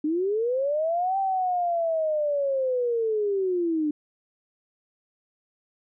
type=linear two-way sweep; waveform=sine; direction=up then down; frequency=293.7 to 784 to 293.7 Hz; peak=-22 dBFS; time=0.04-3.91 s; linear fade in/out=5 ms; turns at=1.18 s; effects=none

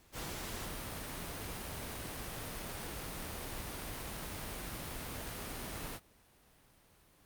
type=noise; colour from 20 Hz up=pink; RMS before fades=-42 dBFS; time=0.12-6 s; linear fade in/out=50 ms; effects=pink hiss -65 dBFS RMS until 7.25 s + Opus 48 kbps

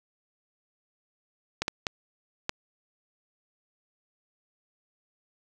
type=clicks; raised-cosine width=0.2 ms; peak=-10 dBFS; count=4; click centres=1.62 / 1.681 / 1.868 / 2.494 s; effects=none

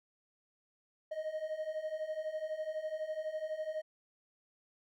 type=beating tone pair; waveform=triangle; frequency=616 / 628 Hz; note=D#5 / D#5; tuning=-17 / +16 cents; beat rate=12 Hz; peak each=-39 / -36 dBFS; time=1.11-3.82 s; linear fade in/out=10 ms; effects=none

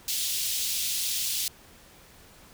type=high-pass noise; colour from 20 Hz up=pink; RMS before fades=-29 dBFS; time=0.08-1.48 s; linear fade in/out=2 ms; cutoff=3200 Hz; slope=24 dB/octave; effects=pink hiss -53 dBFS RMS until 2.53 s

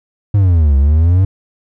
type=exponential two-way sweep; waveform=triangle; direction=down then up; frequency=105.4 to 67.2 to 97.8 Hz; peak=-5 dBFS; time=0.34-1.25 s; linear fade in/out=5 ms; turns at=0.77 s; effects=none

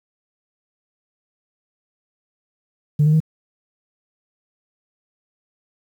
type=tone with pitch steps; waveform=sine; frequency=148.6 / 153.13 / 157.8 Hz; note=D3 / D#3 / D#3; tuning=+21 / -27 / +25 cents; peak=-10 dBFS; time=2.99-3.203 s; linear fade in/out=10 ms; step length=71 ms; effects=tanh soft clip ceiling -9 dBFS + 8-bit

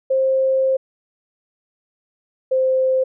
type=tone pair in turn; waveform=sine; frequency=529 / 521.4 Hz; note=C5 / C5; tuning=+19 / -6 cents; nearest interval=unison; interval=25 cents; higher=first; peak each=-14 dBFS; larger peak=neither; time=0.1-0.77 / 2.51-3.04 s; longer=first; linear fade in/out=10 ms; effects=none

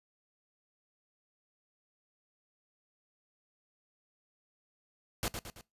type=noise with echo; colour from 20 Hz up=pink; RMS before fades=-33 dBFS; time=5.23-5.28 s; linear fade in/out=0 ms; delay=110 ms; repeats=3; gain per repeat=-6 dB; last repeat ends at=5.61 s; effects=noise-tail reverb RT60 0.2 s tail -21 dB re dry + resampled to 32000 Hz

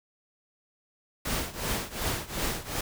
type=noise with tremolo; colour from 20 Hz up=pink; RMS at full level=-28 dBFS; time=1.25-2.81 s; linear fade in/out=5 ms; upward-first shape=triangle; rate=2.7 Hz; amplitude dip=90%; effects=none

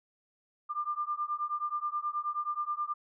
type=beating tone pair; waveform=sine; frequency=1192 / 1201.4 Hz; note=D6 / D6; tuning=+25 / +39 cents; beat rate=9.4 Hz; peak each=-34 / -34 dBFS; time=0.69-2.94 s; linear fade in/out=20 ms; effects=none

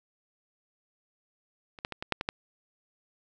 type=clicks; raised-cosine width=0.3 ms; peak=-29 / -15 / -20 / -19 / -9 / -15 / -12 dBFS; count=7; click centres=1.788 / 1.849 / 1.923 / 2.025 / 2.123 / 2.211 / 2.289 s; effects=none

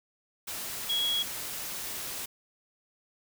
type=tone in noise; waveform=sine; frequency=3322 Hz; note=G#7; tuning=in tune; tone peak=-26 dBFS; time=0.89-1.23 s; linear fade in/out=10 ms; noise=white; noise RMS=-37 dBFS; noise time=0.47-2.26 s; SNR=+8 dB; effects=none

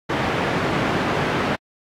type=band-pass noise; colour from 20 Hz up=pink; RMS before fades=-22 dBFS; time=0.09-1.56 s; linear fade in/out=10 ms; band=140 to 2100 Hz; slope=12 dB/octave; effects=AAC 64 kbps

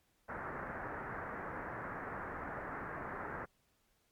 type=low-pass noise; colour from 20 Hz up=white; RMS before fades=-43 dBFS; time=0.28-3.46 s; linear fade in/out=20 ms; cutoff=1800 Hz; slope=48 dB/octave; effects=pink hiss -75 dBFS RMS until 4.11 s + MP3 96 kbps

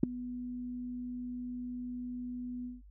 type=tone with ADSR envelope; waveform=sine; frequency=246.9 Hz; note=B3; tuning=in tune; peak=-15 dBFS; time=0.03-2.82 s; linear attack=5 ms; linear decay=4 ms; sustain=-22 dB; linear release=170 ms; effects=added 50 Hz sine -52 dBFS peak until 2.9 s

